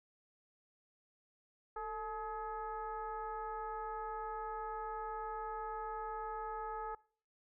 sine tone with frequency modulation, 859 Hz, A5, 42 cents flat, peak -39 dBFS, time 1.76-6.95 s, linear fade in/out 5 ms, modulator 413 Hz, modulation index 1.2, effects noise-tail reverb RT60 0.5 s tail -23 dB re dry

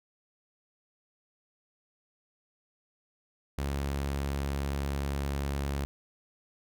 sawtooth tone, 69.8 Hz, C#2, 13 cents sharp, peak -26 dBFS, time 3.58-5.85 s, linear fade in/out 0 ms, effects none

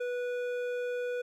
sine tone with hard clipping, 490.8 Hz, B4, 11 cents flat, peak -33 dBFS, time 0-1.22 s, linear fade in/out 10 ms, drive 10 dB, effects none

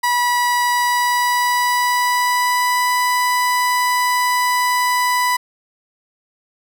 30% pulse tone with pitch glide, 974 to 991 Hz, B5 to B5, -24 to +6 cents, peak -12 dBFS, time 0.03-5.37 s, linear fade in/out 10 ms, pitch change +30 cents, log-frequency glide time 0.72-2.91 s, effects none

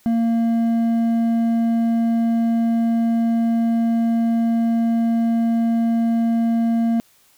sine tone with hard clipping, 230 Hz, A#3, 23 cents flat, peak -17 dBFS, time 0.06-7 s, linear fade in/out 0 ms, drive 5 dB, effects white hiss -56 dBFS RMS until 7.37 s

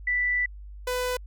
sine / sawtooth tone pair in turn, 1975.5 / 499.3 Hz, B6 / B4, 0 / +19 cents, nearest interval 2 octaves, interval 2381 cents, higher first, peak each -22 dBFS, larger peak neither, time 0.07-0.46 / 0.87-1.17 s, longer first, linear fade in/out 5 ms, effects added 50 Hz sine -39 dBFS peak until 1.26 s

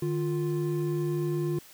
triangle tone pair together, 151.25 / 349.9 Hz, D#3 / F4, -49 / +3 cents, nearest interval octave + minor third, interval 1452 cents, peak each -27 dBFS, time 0.02-1.59 s, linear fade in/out 5 ms, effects white hiss -52 dBFS RMS until 1.73 s

